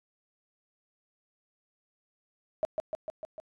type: tone with echo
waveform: sine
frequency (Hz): 631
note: D#5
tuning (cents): +24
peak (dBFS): -24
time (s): 2.63-2.65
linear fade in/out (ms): 0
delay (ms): 150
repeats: 5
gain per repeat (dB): -3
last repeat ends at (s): 3.4
effects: resampled to 24000 Hz